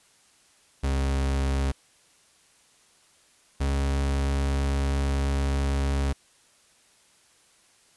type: tone pair in turn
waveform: 40% pulse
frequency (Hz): 68 / 68.99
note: C#2 / C#2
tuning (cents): -33 / -8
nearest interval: unison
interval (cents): 25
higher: second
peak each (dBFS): -22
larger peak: neither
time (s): 0.83-1.72 / 3.6-6.13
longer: second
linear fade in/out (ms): 10
effects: white hiss -60 dBFS RMS until 7.96 s + resampled to 24000 Hz